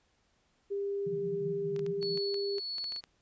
sine tone, 400 Hz, G4, 35 cents sharp, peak -31 dBFS, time 0.7-2.6 s, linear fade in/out 20 ms
pink band-pass noise, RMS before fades -42 dBFS, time 1.06-2.19 s, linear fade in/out 10 ms, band 150 to 180 Hz, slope 96 dB/octave
clicks, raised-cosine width 0.2 ms, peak -30 dBFS, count 12, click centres 1.763 / 1.793 / 1.864 / 2.028 / 2.175 / 2.343 / 2.583 / 2.783 / 2.842 / 2.922 / 2.962 / 3.039 s
sine tone with tremolo, 4409 Hz, C#8, 10 cents flat, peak -34 dBFS, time 2.01-3.01 s, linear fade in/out 20 ms, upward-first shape sine, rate 1.6 Hz, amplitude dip 35%
effects pink hiss -72 dBFS RMS until 3.21 s + resampled to 16000 Hz

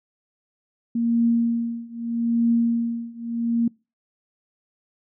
sine tone with tremolo, 233.1 Hz, A#3, in tune, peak -15 dBFS, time 0.95-3.68 s, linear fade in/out 5 ms, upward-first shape triangle, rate 0.8 Hz, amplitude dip 95%, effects noise-tail reverb RT60 0.3 s tail -26 dB re dry

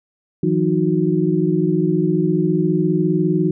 sine tone cluster, 160.1 / 179.9 / 311.2 / 365.8 Hz, D#3 / F#3 / D#4 / F#4, +50 / -48 / 0 / -20 cents, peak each -20 dBFS, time 0.43-3.51 s, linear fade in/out 5 ms, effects none

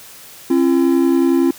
triangle tone pair together, 268.9 / 339.7 Hz, C4 / F4, +47 / -48 cents, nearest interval major third, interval 405 cents, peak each -12 dBFS, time 0.5-1.51 s, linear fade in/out 5 ms, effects white hiss -39 dBFS RMS until 1.58 s + high-pass 60 Hz 12 dB/octave

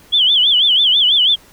sine tone with vibrato, 3227 Hz, G7, 50 cents sharp, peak -9 dBFS, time 0.12-1.36 s, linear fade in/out 20 ms, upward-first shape sine, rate 6.1 Hz, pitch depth 170 cents each way, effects pink hiss -46 dBFS RMS until 1.52 s

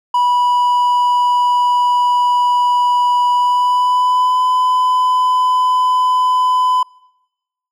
triangle tone with pitch glide, 980 to 1007 Hz, B5 to B5, -14 to +33 cents, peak -9 dBFS, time 0.14-6.83 s, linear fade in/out 5 ms, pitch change +47 cents, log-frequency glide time 3.31-4.42 s, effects noise-tail reverb RT60 1.0 s tail -26 dB re dry

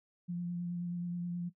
sine tone with vibrato, 174.61 Hz, F3, in tune, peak -34 dBFS, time 0.28-1.5 s, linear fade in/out 20 ms, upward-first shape sine, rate 9.4 Hz, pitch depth 17 cents each way, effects noise-tail reverb RT60 0.1 s tail -17 dB re dry

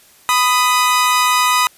sawtooth tone pair together, 996.6 / 1244.5 Hz, B5 / D#6, +15 / 0 cents, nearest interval major third, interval 385 cents, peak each -11 dBFS, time 0.29-1.67 s, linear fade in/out 0 ms, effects white hiss -48 dBFS RMS until 1.77 s + resampled to 32000 Hz

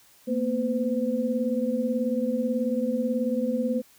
sine tone cluster, 228.5 / 246.8 / 510 Hz, A#3 / B3 / C5, -34 / -1 / -44 cents, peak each -27 / -28 / -28 dBFS, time 0.27-3.82 s, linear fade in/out 20 ms, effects white hiss -57 dBFS RMS until 3.98 s

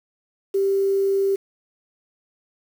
sine tone with quantisation, 392 Hz, G4, in tune, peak -17 dBFS, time 0.54-1.36 s, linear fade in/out 10 ms, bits 7, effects none

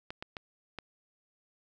clicks, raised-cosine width 0.3 ms, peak -23 dBFS, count 4, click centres 0.105 / 0.225 / 0.368 / 0.787 s, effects none

